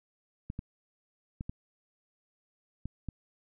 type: clicks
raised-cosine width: 5 ms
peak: -24 dBFS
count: 6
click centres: 0.501 / 0.591 / 1.409 / 1.495 / 2.856 / 3.087 s
effects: none